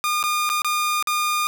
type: tone with dropouts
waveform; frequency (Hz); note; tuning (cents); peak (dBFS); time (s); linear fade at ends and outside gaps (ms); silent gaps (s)
sawtooth; 1215; D#6; -42; -16; 0.04-1.47; 0; 0.228-0.238 / 0.492-0.499 / 0.619-0.646 / 1.026-1.072
effects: none